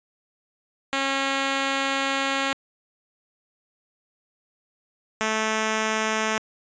5% pulse tone pair in turn, 272.4 / 218.5 Hz, C#4 / A3, -30 / -12 cents, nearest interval major third, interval 382 cents, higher first, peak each -11 dBFS, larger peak neither, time 0.93-2.53 / 5.21-6.38 s, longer first, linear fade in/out 0 ms, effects resampled to 16000 Hz

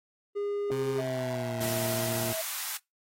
triangle tone, 407.7 Hz, G#4, 32 cents flat, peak -27 dBFS, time 0.35-1.02 s, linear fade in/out 20 ms
20% pulse tone with pitch glide, 131.9 to 116.16 Hz, C3 to A#2, +14 to -6 cents, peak -28 dBFS, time 0.71-2.33 s, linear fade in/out 5 ms, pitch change -220 cents, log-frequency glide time 1.02-1.59 s
triangle tone with tremolo, 647 Hz, E5, 32 cents flat, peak -30 dBFS, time 0.98-2.42 s, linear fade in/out 10 ms, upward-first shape sine, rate 1.4 Hz, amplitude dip 30%
white high-pass noise, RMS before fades -35 dBFS, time 1.6-2.78 s, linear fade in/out 20 ms, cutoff 820 Hz, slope 24 dB/octave
effects noise-tail reverb RT60 0.2 s tail -25 dB re dry + AAC 48 kbps

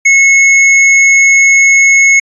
square tone, 2185 Hz, C#7, 26 cents flat, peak -4 dBFS, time 0.05-2.2 s, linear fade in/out 10 ms, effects resampled to 22050 Hz

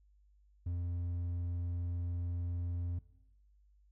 sine tone with hard clipping, 87.31 Hz, F2, in tune, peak -35 dBFS, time 0.66-2.99 s, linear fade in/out 5 ms, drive 3 dB, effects noise-tail reverb RT60 0.9 s tail -18 dB re dry + added 50 Hz sine -63 dBFS peak until 3.91 s

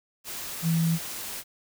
sine tone in noise, 164.81 Hz, E3, in tune, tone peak -21 dBFS, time 0.62-0.99 s, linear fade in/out 50 ms, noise white, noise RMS -36 dBFS, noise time 0.24-1.44 s, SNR +12 dB, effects none

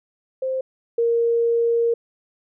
sine tone pair in turn, 523.3 / 466.2 Hz, C5 / A#4, 0 / 0 cents, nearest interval major second, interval 200 cents, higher first, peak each -21 / -16 dBFS, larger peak second, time 0.42-0.61 / 0.98-1.94 s, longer second, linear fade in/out 5 ms, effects none

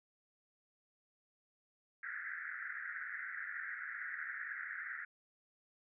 white band-pass noise, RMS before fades -44 dBFS, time 2.03-5.05 s, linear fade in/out 5 ms, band 1400 to 2000 Hz, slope 96 dB/octave, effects none

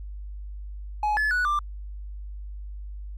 triangle tone with pitch steps, 843 / 1721 / 1474 / 1183 Hz, G#5 / A6 / F#6 / D6, +26 / -39 / -7 / +12 cents, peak -19 dBFS, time 1.03-1.59 s, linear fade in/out 2 ms, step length 140 ms, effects tanh soft clip ceiling -15 dBFS + added 50 Hz sine -34 dBFS peak until 3.17 s

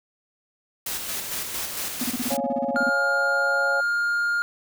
white noise with tremolo, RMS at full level -29 dBFS, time 0.86-2.37 s, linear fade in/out 5 ms, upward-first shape square, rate 4.4 Hz, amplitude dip 35%
triangle tone bursts, 246.9 Hz, B3, in tune, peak -22 dBFS, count 15, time 2.01-2.894 s, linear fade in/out 5 ms, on 30 ms, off 31 ms
sine chord, Db major, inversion none, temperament equal, 554.4 / 698.5 / 830.6 Hz, Db5 / F5 / Ab5, 0 / 0 / 0 cents, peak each -26 / -31 / -31 dBFS, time 2.3-3.81 s, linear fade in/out 10 ms
triangle tone, 1412 Hz, F6, 19 cents sharp, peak -19 dBFS, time 2.76-4.42 s, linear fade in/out 0 ms
effects none

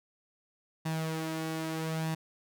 sawtooth tone with flanger, 160.1 Hz, D#3, 50 cents sharp, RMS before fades -34 dBFS, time 0.85-2.15 s, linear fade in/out 10 ms, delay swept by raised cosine 1.1 to 3.6 ms, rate 0.79 Hz, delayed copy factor +0.5, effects none

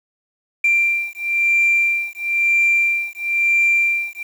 sine beating tone pair, 2365 / 2366 Hz, D7 / D7, +12 / +12 cents, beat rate 1 Hz, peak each -17 dBFS, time 0.64-4.23 s, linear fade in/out 5 ms, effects tanh soft clip ceiling -8 dBFS + 7-bit

